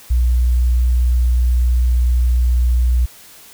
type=tone; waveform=sine; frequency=61 Hz; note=B1; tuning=21 cents flat; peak=-11 dBFS; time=0.1-3.06 s; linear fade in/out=10 ms; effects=white hiss -42 dBFS RMS until 3.53 s